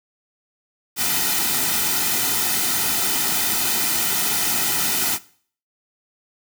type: noise with comb filter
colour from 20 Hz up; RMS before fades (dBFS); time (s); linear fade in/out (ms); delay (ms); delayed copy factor
white; -21; 0.96-5.19; 50; 1.8; -0.7
effects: noise-tail reverb RT60 0.5 s tail -19 dB re dry